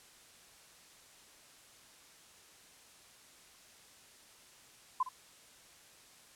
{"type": "tone with echo", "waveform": "sine", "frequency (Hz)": 1021, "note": "C6", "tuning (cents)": -43, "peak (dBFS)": -27, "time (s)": [5, 5.03], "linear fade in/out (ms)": 5, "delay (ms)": 60, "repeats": 1, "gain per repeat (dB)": -13, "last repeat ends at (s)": 5.09, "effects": ["white hiss -59 dBFS RMS until 6.35 s", "low-pass 10000 Hz 12 dB/octave"]}